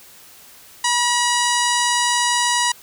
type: harmonic tone with a mistuned harmonic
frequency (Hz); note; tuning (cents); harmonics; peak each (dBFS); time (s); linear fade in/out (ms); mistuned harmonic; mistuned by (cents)
969; B5; -33; 1 / 2 / 3 / 4 / 5 / 6 / 7 / 8 / 9 / 10; -20 / -23 / -25 / -26 / -27 / -28 / -28 / -29 / -30 / -30; 0.84-2.72; 5; 2; -22
effects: white hiss -45 dBFS RMS until 2.82 s

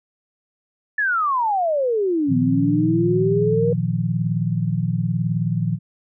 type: exponential two-way sweep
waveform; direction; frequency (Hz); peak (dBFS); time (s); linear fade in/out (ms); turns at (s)
sine; down then up; 1760 to 246.9 to 483.4; -17; 0.98-3.73; 5; 2.37
type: chord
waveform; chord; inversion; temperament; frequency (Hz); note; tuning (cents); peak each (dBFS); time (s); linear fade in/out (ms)
sine; Bb suspended fourth; none; equal; 116.54 / 155.56 / 174.61; Bb2 / Eb3 / F3; 0 / 0 / 0; -23; 2.27-5.79; 50
effects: none

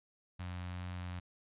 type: tone with notch filter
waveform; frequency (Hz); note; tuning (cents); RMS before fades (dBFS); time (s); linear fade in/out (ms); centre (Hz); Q
sawtooth; 89.8; F2; +49; -42; 0.39-1.2; 10; 400; 0.64
effects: resampled to 8000 Hz

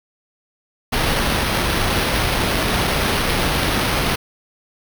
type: noise with sample-and-hold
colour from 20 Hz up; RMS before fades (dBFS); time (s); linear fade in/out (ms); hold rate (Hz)
pink; -19; 0.92-4.16; 10; 7350
effects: none

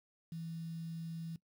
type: tone with quantisation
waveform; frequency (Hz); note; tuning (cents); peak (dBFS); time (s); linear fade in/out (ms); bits
sine; 164.81; E3; 0; -40; 0.32-1.36; 2; 10
effects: noise-tail reverb RT60 0.1 s tail -18 dB re dry

